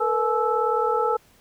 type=tone cluster; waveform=sine; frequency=447.3 / 486.1 / 855 / 1316 Hz; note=A4 / B4 / A5 / E6; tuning=+28 / -28 / -50 / -3 cents; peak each=-25 dBFS; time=0-1.17 s; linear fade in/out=10 ms; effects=pink hiss -57 dBFS RMS until 1.4 s